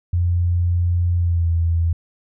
sine tone with pitch glide, 87.4 to 83.69 Hz, F2 to E2, +2 to +27 cents, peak -15 dBFS, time 0.13-1.93 s, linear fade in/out 5 ms, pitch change -75 cents, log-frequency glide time 1.16-1.49 s, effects none

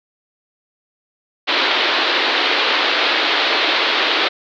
white band-pass noise, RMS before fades -17 dBFS, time 1.47-4.29 s, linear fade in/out 20 ms, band 280 to 4200 Hz, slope 48 dB/octave, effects none

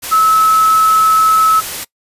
sine tone in noise, 1297 Hz, E6, 28 cents flat, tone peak -7 dBFS, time 0.11-1.61 s, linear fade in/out 20 ms, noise white, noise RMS -23 dBFS, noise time 0.02-1.85 s, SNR +13 dB, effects noise-tail reverb RT60 0.1 s tail -22 dB re dry + resampled to 32000 Hz

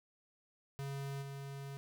square tone with level steps, 138.59 Hz, C#3, in tune, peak -40 / -44 dBFS, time 0.79-1.77 s, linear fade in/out 0 ms, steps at 1.21 s, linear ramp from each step 20 ms, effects none

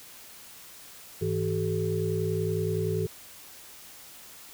sine tone cluster, 101.3 / 160.9 / 380.2 / 430.8 Hz, G#2 / E3 / F#4 / A4, -43 / -42 / +47 / -37 cents, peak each -31 dBFS, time 1.21-3.07 s, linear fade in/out 10 ms, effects white hiss -48 dBFS RMS until 4.53 s

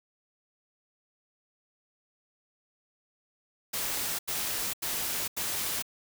white noise bursts, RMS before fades -32 dBFS, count 4, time 3.73-5.825 s, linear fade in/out 10 ms, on 460 ms, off 85 ms, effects none

